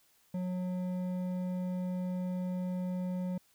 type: tone with hard clipping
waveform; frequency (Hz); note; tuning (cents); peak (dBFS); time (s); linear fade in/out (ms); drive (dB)
sine; 181.9; F#3; -29; -34; 0.34-3.38; 5; 8
effects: white hiss -68 dBFS RMS until 3.54 s